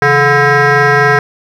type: tone with frequency modulation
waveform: sine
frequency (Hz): 1017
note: C6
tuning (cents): -50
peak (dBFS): -3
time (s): 0.02-1.19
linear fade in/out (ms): 2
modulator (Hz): 294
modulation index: 3
effects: tanh soft clip ceiling -5 dBFS + 7-bit